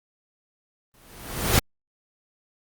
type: noise with exponential growth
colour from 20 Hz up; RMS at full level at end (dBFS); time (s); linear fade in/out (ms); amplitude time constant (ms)
pink; -17; 0.94-1.59; 1; 140
effects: Opus 24 kbps